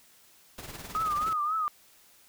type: noise with tremolo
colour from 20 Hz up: pink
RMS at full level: -40 dBFS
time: 0.58-1.33 s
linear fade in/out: 2 ms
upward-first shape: sine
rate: 19 Hz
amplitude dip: 60%
type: tone with vibrato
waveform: sine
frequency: 1241 Hz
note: D#6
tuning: 5 cents flat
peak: -26 dBFS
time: 0.95-1.68 s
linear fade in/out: 0 ms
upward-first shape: triangle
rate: 3.7 Hz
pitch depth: 110 cents each way
effects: white hiss -59 dBFS RMS until 2.28 s